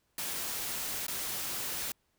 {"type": "noise with dropouts", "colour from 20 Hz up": "white", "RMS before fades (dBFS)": -36, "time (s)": [0.18, 1.92], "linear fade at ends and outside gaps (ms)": 2, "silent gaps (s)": [1.067, 1.081], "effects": ["pink hiss -75 dBFS RMS until 2.18 s"]}